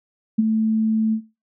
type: tone with ADSR envelope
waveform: sine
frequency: 220 Hz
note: A3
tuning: in tune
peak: -11 dBFS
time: 0.38-1.21 s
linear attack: 12 ms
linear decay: 24 ms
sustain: -6 dB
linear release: 81 ms
effects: noise-tail reverb RT60 0.3 s tail -21 dB re dry